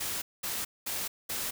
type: noise bursts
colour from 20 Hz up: white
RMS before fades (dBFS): -34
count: 4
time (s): 0-1.51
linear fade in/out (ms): 10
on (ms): 220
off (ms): 210
effects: none